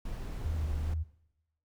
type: noise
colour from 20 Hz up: brown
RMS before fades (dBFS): -38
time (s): 0.05-0.94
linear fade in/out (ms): 5
type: tone with vibrato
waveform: sine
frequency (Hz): 77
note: D#2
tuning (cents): -17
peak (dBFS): -30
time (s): 0.44-1.04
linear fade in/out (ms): 20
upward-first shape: sine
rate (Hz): 2.5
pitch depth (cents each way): 59
effects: noise-tail reverb RT60 0.9 s tail -20 dB re dry